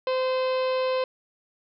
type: harmonic tone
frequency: 516 Hz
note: C5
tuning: 24 cents flat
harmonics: 1 / 2 / 3 / 4 / 5 / 6 / 7 / 8 / 9 / 10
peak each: -23 / -31 / -42 / -43 / -38 / -42 / -47 / -42 / -51 / -50 dBFS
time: 0.07-1.04 s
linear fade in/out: 2 ms
effects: none